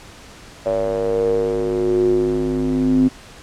square tone with band-pass filter sweep, 51.91 Hz, G#1, in tune, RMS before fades -18 dBFS, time 0.65-3.09 s, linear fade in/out 20 ms, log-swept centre 570 to 260 Hz, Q 8.8, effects pink hiss -41 dBFS RMS until 3.42 s + low-pass 8000 Hz 12 dB/octave

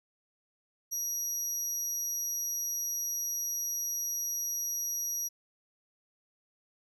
35% pulse tone, 5770 Hz, F#8, 44 cents flat, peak -29 dBFS, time 0.91-5.29 s, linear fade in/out 20 ms, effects none

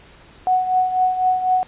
sine tone with tremolo, 740 Hz, F#5, in tune, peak -12 dBFS, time 0.47-1.63 s, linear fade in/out 0 ms, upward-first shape triangle, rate 4 Hz, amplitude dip 70%, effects pink hiss -47 dBFS RMS until 1.67 s + resampled to 8000 Hz

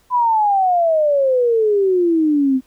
sine exponential sweep, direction down, 1010 to 254.8 Hz, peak -12 dBFS, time 0.1-2.61 s, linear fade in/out 50 ms, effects pink hiss -57 dBFS RMS until 2.66 s

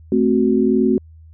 sine chord, F# diminished, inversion first, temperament equal, 220 / 261.6 / 370 Hz, A3 / C4 / F#4, 0 / 0 / 0 cents, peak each -17 dBFS, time 0.12-0.98 s, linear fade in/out 2 ms, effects added 80 Hz sine -40 dBFS peak until 1.33 s

